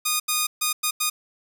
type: tone bursts at uneven times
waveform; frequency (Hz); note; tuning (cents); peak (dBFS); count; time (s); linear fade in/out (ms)
5% pulse; 1231; D#6; -19; -9; 5; 0.05-0.2 / 0.28-0.47 / 0.61-0.73 / 0.83-0.91 / 1-1.1; 10
effects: none